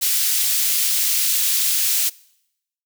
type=high-pass noise; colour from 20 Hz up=white; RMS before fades=-19 dBFS; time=0.01-2.1 s; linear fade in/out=20 ms; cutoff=3000 Hz; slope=12 dB/octave; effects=noise-tail reverb RT60 0.8 s tail -23 dB re dry